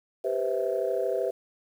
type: chord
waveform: sine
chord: C major seventh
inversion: second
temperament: just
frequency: 392.4 / 490.5 / 523.3 / 654.1 Hz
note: G4 / B4 / C5 / E5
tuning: +2 / -12 / 0 / -14 cents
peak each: -30 dBFS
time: 0.24-1.31 s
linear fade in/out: 10 ms
effects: tanh soft clip ceiling -15 dBFS + 9-bit